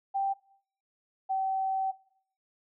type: tone pair in turn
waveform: sine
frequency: 784 / 767.4 Hz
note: G5 / G5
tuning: 0 / -37 cents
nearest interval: unison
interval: 37 cents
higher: first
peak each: -26 dBFS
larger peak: neither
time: 0.14-0.34 / 1.29-1.92 s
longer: second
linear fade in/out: 20 ms
effects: noise-tail reverb RT60 0.6 s tail -20 dB re dry